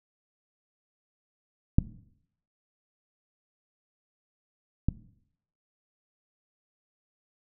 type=clicks; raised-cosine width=5 ms; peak=-6 / -12 dBFS; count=2; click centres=1.785 / 4.886 s; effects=noise-tail reverb RT60 0.7 s tail -17 dB re dry